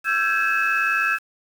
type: tone cluster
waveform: sine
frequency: 1336 / 1573 / 1672 / 2597 Hz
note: E6 / G6 / G#6 / E7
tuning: +23 / +6 / +11 / -26 cents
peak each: -23 dBFS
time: 0.04-1.19 s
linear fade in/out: 50 ms
effects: tanh soft clip ceiling -11 dBFS + 7-bit